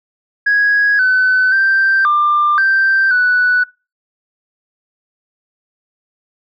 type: tone with pitch steps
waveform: sine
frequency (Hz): 1658 / 1512 / 1568 / 1192 / 1566 / 1483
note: G#6 / F#6 / G6 / D6 / G6 / F#6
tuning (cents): -3 / +37 / 0 / +25 / -2 / +4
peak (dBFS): -8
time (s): 0.46-3.64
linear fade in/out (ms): 10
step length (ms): 530
effects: noise-tail reverb RT60 0.3 s tail -25 dB re dry + tanh soft clip ceiling -6 dBFS